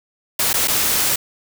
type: noise with dropouts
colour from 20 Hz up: white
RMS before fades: -18 dBFS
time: 0.39-1.16 s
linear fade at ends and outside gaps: 5 ms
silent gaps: 0.531-0.539 / 0.675-0.681 s
effects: none